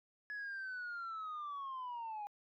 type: linear sweep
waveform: sine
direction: down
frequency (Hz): 1700 to 812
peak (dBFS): -39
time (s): 0.3-2.27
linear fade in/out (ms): 0
effects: tanh soft clip ceiling -39 dBFS